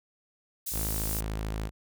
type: high-pass noise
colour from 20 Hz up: pink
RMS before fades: -34 dBFS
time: 0.66-1.21 s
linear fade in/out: 10 ms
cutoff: 9400 Hz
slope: 12 dB/octave
type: tone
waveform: sawtooth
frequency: 53.5 Hz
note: A1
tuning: 48 cents flat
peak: -27 dBFS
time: 0.71-1.71 s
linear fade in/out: 50 ms
effects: none